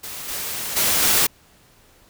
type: noise with level steps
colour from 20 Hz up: white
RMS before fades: -33 / -28 / -19 / -17 dBFS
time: 0.03-1.27 s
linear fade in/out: 10 ms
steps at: 0.28 / 0.76 / 1.02 s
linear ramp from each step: 10 ms
effects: pink hiss -54 dBFS RMS until 2.09 s